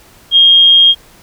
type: tone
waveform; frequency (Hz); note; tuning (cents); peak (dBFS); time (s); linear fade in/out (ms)
sine; 3237; G#7; -45; -3; 0.31-0.95; 50
effects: pink hiss -43 dBFS RMS until 1.22 s